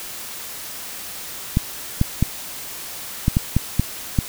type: clicks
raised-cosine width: 5 ms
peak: -3 dBFS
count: 8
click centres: 1.571 / 2.014 / 2.226 / 3.281 / 3.369 / 3.566 / 3.796 / 4.188 s
effects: white hiss -33 dBFS RMS until 4.28 s